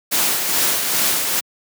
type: noise with tremolo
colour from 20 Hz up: white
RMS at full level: -17 dBFS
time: 0.11-1.41 s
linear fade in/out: 20 ms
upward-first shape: sine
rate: 2.4 Hz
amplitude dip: 40%
effects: high-pass 150 Hz 12 dB/octave